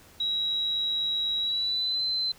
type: tone with pitch glide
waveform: sine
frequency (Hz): 3864 to 4070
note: B7 to C8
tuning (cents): -39 to -49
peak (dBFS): -25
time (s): 0.2-2.32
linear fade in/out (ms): 5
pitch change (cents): +90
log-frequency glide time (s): 1.39-2.03
effects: pink hiss -54 dBFS RMS until 2.38 s